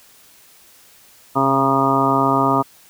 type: harmonic tone with a mistuned harmonic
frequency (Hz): 136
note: C#3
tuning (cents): -33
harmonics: 1 / 2 / 3 / 4 / 5 / 6 / 7 / 8 / 9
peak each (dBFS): -25 / -20 / -24 / -29 / -22 / -27 / -20 / -27 / -19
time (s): 1.35-2.63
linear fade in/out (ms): 20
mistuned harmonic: 1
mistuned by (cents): -28
effects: white hiss -49 dBFS RMS until 2.89 s